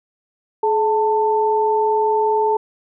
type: tone pair together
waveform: sine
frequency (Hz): 426.3 / 888.8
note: G#4 / A5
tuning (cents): +45 / +17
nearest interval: octave + minor second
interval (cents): 1272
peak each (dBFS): -17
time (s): 0.63-2.57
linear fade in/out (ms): 5
effects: none